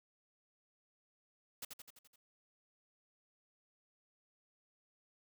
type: noise with echo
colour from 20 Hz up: white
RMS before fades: -44 dBFS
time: 1.62-1.65 s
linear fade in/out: 5 ms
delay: 85 ms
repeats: 6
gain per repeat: -4 dB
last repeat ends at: 2.16 s
effects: none